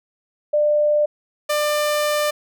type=tone pair in turn; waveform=sine / sawtooth; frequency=596 / 596 Hz; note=D5 / D5; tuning=+25 / +25 cents; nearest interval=unison; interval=0 cents; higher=neither; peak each=-14 dBFS; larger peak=neither; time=0.53-1.06 / 1.49-2.31 s; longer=second; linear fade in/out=10 ms; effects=none

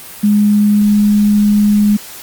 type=tone; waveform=sine; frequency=207.7 Hz; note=G#3; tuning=in tune; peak=-7 dBFS; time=0.23-1.97 s; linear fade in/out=10 ms; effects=white hiss -32 dBFS RMS until 2.22 s + Opus 32 kbps

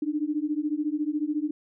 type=beating tone pair; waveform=sine; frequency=293.7 / 307.7 Hz; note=D4 / D#4; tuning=0 / -19 cents; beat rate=14 Hz; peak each=-28 / -28 dBFS; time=0.02-1.51 s; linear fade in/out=5 ms; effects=none

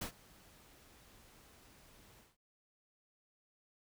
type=noise with ADSR envelope; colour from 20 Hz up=pink; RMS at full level=-39 dBFS; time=0.01-2.37 s; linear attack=8 ms; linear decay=95 ms; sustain=-23 dB; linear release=180 ms; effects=none

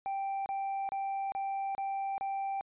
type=tone bursts; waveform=triangle; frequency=784 Hz; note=G5; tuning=in tune; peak=-30 dBFS; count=6; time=0.06-2.61 s; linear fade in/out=0 ms; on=400 ms; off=30 ms; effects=resampled to 8000 Hz

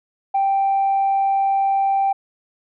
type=tone; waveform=sine; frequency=784 Hz; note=G5; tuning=in tune; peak=-14 dBFS; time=0.34-2.13 s; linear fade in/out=10 ms; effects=tanh soft clip ceiling -12 dBFS

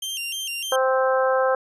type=tone with vibrato; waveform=sawtooth; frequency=2960 Hz; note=F#7; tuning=in tune; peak=-24 dBFS; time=0.02-0.76 s; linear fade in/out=5 ms; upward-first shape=square; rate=3.3 Hz; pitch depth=110 cents each way
type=harmonic tone; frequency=261.6 Hz; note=C4; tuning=in tune; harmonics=2 / 3 / 4 / 5 / 6; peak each=-19 / -26 / -27 / -27 / -29 dBFS; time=0.72-1.55 s; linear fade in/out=2 ms
effects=resampled to 32000 Hz

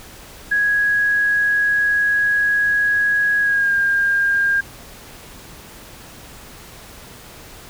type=tone with pitch glide; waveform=sine; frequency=1661.2 to 1608.3 Hz; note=G#6 to G6; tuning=0 to +44 cents; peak=-14 dBFS; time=0.51-4.61 s; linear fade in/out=10 ms; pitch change=-56 cents; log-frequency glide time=3.41-3.74 s; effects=pink hiss -40 dBFS RMS until 7.69 s

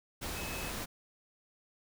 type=tone in noise; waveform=sine; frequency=2578 Hz; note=E7; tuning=39 cents flat; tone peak=-44 dBFS; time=0.35-0.71 s; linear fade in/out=20 ms; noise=pink; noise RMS=-39 dBFS; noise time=0.21-0.86 s; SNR=-8 dB; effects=none

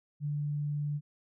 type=tone; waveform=sine; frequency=146.83 Hz; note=D3; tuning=in tune; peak=-30 dBFS; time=0.2-1.01 s; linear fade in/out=50 ms; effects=none

